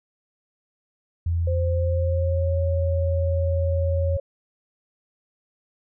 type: tone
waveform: sine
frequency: 84.4 Hz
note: E2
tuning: 41 cents sharp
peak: -20 dBFS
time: 1.26-4.17 s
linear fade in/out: 5 ms
type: tone with pitch glide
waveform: sine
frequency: 521 to 552 Hz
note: C5 to C#5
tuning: -7 to -7 cents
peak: -26 dBFS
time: 1.47-4.2 s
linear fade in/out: 5 ms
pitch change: +100 cents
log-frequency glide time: 1.73-2.6 s
effects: none